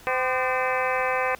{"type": "harmonic tone with a mistuned harmonic", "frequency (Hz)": 256.9, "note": "C4", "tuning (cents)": -32, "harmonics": [2, 3, 4, 5, 6, 7, 8, 9, 10], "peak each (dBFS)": [-27, -29, -30, -31, -32, -32, -33, -34, -34], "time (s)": [0.07, 1.35], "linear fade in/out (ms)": 0, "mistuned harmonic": 5, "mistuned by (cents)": -110, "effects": ["pink hiss -49 dBFS RMS until 1.39 s"]}